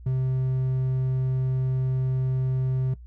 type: tone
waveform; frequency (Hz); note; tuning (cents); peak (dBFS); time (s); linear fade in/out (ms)
triangle; 130; C3; -11; -20; 0.06-2.94; 5
effects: noise-tail reverb RT60 0.1 s tail -18 dB re dry + added 60 Hz sine -41 dBFS peak until 3.06 s